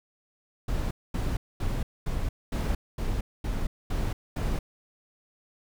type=noise bursts; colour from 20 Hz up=brown; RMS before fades=-28 dBFS; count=9; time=0.68-4.59 s; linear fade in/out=5 ms; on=230 ms; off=230 ms; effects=none